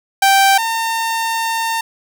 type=tone pair in turn; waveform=sawtooth; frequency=782 / 908.4 Hz; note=G5 / A#5; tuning=-4 / -45 cents; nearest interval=minor third; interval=259 cents; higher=second; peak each=-5 / -13 dBFS; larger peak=first; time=0.22-0.58 / 0.58-1.81 s; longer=second; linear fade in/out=5 ms; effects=none